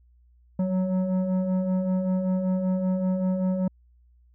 sine tone with frequency modulation, 187.1 Hz, F#3, 20 cents sharp, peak -20 dBFS, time 0.59-3.68 s, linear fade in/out 5 ms, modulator 369 Hz, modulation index 0.71, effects tanh soft clip ceiling -20 dBFS + added 60 Hz sine -55 dBFS peak until 4.34 s

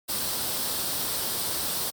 white noise with comb filter, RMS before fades -29 dBFS, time 0.08-1.91 s, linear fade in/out 20 ms, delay 0.22 ms, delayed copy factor +0.5, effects high-pass 60 Hz 12 dB/octave + Opus 48 kbps

